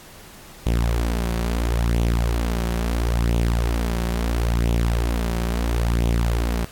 sawtooth tone with flanger, 57.9 Hz, A#1, 11 cents flat, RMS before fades -21 dBFS, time 0.66-6.65 s, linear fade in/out 5 ms, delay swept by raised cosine 0.3 to 5.4 ms, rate 0.74 Hz, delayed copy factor +0.6, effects pink hiss -44 dBFS RMS until 6.71 s + AAC 64 kbps

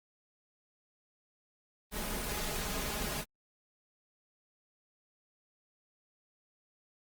pink noise with comb filter, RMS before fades -36 dBFS, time 1.91-3.25 s, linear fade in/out 50 ms, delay 4.8 ms, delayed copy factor +0.6, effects Opus 24 kbps

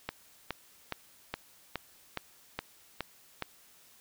click train, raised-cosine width 0.3 ms, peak -17 dBFS, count 9, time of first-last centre 0.09-3.423 s, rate 2.4 Hz, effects white hiss -60 dBFS RMS until 4 s

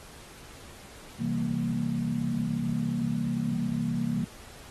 sine chord, C dominant seventh, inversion none, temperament equal, 130.81 / 164.81 / 196 / 233.1 Hz, C3 / E3 / G3 / Bb3, 0 / 0 / 0 / 0 cents, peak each -34 / -32 / -34 / -29 dBFS, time 1.19-4.25 s, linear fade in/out 10 ms, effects pink hiss -49 dBFS RMS until 4.7 s + AAC 32 kbps

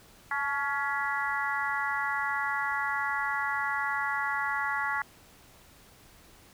harmonic tone with a mistuned harmonic, 280 Hz, C#4, 18 cents sharp, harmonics 3 / 4 / 5 / 6 / 7, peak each -34 / -34 / -34 / -34 / -34 dBFS, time 0.31-5.02 s, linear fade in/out 2 ms, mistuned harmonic 3, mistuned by +38 cents, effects pink hiss -56 dBFS RMS until 6.53 s

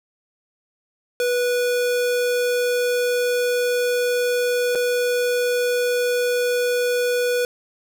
square tone with dropouts, 489.9 Hz, B4, 14 cents flat, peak -19 dBFS, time 1.2-7.45 s, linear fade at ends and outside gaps 1 ms, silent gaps 4.751-4.755 s, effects none

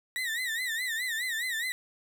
35% pulse tone with vibrato, 1900 Hz, A#6, 33 cents sharp, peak -28 dBFS, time 0.16-1.72 s, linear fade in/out 0 ms, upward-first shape sine, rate 4.8 Hz, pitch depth 130 cents each way, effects none

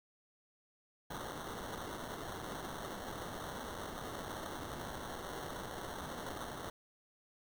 violet noise with sample-and-hold, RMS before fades -44 dBFS, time 1.1-6.7 s, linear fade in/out 5 ms, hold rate 2450 Hz, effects none

